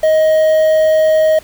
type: tone with quantisation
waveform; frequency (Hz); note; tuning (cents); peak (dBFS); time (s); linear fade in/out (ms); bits
triangle; 627; D#5; +13; -6; 0.03-1.39; 5; 5
effects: pink hiss -41 dBFS RMS until 1.43 s